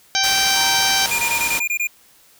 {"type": "harmonic tone", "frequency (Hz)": 780, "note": "G5", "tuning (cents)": -9, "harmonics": [1, 2, 3, 4, 5, 6, 7, 8], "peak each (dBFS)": [-24, -24, -24, -24, -24, -24, -24, -24], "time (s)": [0.15, 1.06], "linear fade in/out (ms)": 0}
{"type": "low-pass noise", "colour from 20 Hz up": "white", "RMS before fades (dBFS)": -25, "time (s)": [0.23, 1.6], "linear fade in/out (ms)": 10, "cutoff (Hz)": 12000, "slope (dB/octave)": 12}
{"type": "tone with tremolo", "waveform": "sine", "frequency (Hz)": 932.3, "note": "A#5", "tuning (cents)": 0, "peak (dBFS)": -25, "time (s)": [0.53, 1.64], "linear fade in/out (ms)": 50, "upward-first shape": "sine", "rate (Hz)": 1.6, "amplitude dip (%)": 60}
{"type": "tone bursts", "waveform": "square", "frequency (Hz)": 2415, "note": "D7", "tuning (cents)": 48, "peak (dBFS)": -19, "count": 8, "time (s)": [1.11, 1.872], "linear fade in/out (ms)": 5, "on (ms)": 76, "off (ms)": 22}
{"effects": ["white hiss -52 dBFS RMS until 2.39 s"]}